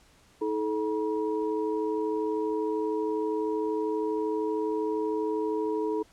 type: tone cluster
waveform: sine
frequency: 319.3 / 432 / 959 Hz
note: D#4 / A4 / A#5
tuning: +45 / -32 / +49 cents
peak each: -31 / -28 / -36 dBFS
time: 0.41-6.03 s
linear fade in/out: 10 ms
effects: pink hiss -60 dBFS RMS until 6.12 s + low-pass 10000 Hz 12 dB/octave